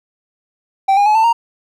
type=tone with pitch steps; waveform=triangle; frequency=778 / 813.4 / 850.4 / 889.1 / 929.5 Hz; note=G5 / G#5 / G#5 / A5 / A#5; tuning=-13 / -36 / +41 / +18 / -5 cents; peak=-7 dBFS; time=0.88-1.33 s; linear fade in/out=10 ms; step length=90 ms; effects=none